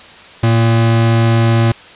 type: tone pair together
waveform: square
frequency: 114.42 / 233.1 Hz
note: A#2 / A#3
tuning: -32 / 0 cents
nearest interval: octave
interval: 1232 cents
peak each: -10 / -19 dBFS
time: 0.43-1.72 s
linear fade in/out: 5 ms
effects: white hiss -37 dBFS RMS until 1.95 s + resampled to 8000 Hz